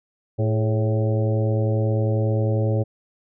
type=harmonic tone with a mistuned harmonic; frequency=110 Hz; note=A2; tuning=in tune; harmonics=1 / 2 / 3 / 4 / 5 / 6 / 7; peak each=-19 / -31 / -30 / -29 / -28 / -38 / -39 dBFS; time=0.38-2.84 s; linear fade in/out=20 ms; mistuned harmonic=4; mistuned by=-71 cents; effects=none